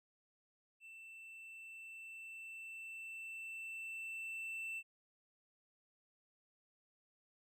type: tone with level ramp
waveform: triangle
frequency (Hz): 2670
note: E7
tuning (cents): +22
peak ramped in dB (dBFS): -51 to -39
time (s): 0.8-4.83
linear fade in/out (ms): 50
effects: none